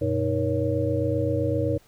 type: tone cluster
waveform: sine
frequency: 93.6 / 121.3 / 310.7 / 475.9 / 558 Hz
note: F#2 / B2 / D#4 / A#4 / C#5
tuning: +20 / -31 / -2 / +36 / +11 cents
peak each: -28 dBFS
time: 0.01-1.78 s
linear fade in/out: 10 ms
effects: pink hiss -58 dBFS RMS until 1.87 s